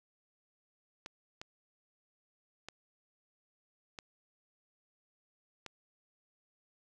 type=clicks; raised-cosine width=0.2 ms; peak=-26 dBFS; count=5; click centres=1.061 / 1.415 / 2.686 / 3.988 / 5.663 s; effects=none